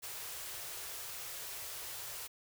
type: band-stop noise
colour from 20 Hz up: white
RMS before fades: -44 dBFS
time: 0.02-2.28 s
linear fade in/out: 20 ms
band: 150 to 340 Hz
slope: 48 dB/octave
effects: none